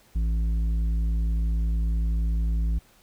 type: tone with tanh clipping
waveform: triangle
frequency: 55.4 Hz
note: A1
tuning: 13 cents sharp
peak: -23 dBFS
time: 0.15-2.79 s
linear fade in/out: 10 ms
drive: 12 dB
effects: pink hiss -58 dBFS RMS until 3.02 s